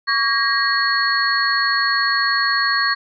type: tone cluster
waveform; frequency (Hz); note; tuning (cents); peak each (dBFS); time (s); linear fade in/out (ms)
sine; 1131 / 1629 / 1885 / 4343; C#6 / G#6 / A#6 / C#8; +34 / -34 / +19 / -36; -21; 0.07-2.95; 20
effects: none